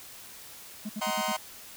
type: tone bursts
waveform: triangle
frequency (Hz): 213.1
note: G#3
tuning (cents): +45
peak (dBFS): -30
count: 5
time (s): 0.85-1.323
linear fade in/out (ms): 10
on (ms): 45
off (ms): 62
type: chord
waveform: sawtooth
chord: C half-diminished seventh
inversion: first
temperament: just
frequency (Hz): 627.9 / 753.5 / 941.9 / 1046.5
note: Eb5 / Gb5 / Bb5 / C6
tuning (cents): +16 / +31 / +18 / 0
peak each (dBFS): -30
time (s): 1.01-1.37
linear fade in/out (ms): 10
effects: white hiss -47 dBFS RMS until 1.76 s